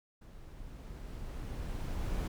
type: noise with level ramp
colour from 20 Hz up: brown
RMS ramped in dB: -51 to -33 dBFS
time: 0.21-2.28 s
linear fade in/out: 10 ms
effects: none